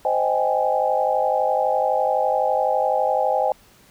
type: chord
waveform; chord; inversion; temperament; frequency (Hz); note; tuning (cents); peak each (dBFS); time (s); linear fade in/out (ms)
sine; Ab major seventh; first; just; 519.1 / 623 / 778.7 / 830.6; C5 / Eb5 / G5 / Ab5; -14 / +2 / -12 / 0; -23; 0.05-3.52; 2
effects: pink hiss -53 dBFS RMS until 3.9 s